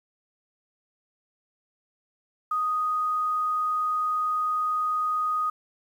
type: tone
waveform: sine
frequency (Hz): 1244.5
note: D#6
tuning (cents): 0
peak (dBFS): -23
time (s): 2.51-5.5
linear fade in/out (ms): 5
effects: 9-bit